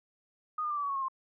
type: tone with pitch steps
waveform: sine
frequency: 1238 / 1210.4 / 1183.5 / 1157.1 / 1131.3 / 1106.1 / 1081.5 / 1057.4 Hz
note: D#6 / D#6 / D6 / D6 / C#6 / C#6 / C#6 / C6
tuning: -9 / -48 / +13 / -26 / +35 / -4 / -43 / +18 cents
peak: -30 dBFS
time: 0.58-1.084 s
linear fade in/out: 5 ms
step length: 63 ms
effects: none